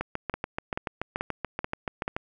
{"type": "two click trains", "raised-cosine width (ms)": 0.5, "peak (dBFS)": [-14, -14], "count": [16, 5], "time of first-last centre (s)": [[0.01, 2.165], [0.34, 2.079]], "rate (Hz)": [6.96, 2.3], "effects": []}